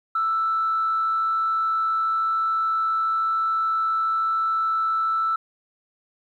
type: tone with frequency modulation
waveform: sine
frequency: 1323 Hz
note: E6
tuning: 6 cents sharp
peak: -19 dBFS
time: 0.15-5.36 s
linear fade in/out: 5 ms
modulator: 101 Hz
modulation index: 0.26
effects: tanh soft clip ceiling -15 dBFS + 10-bit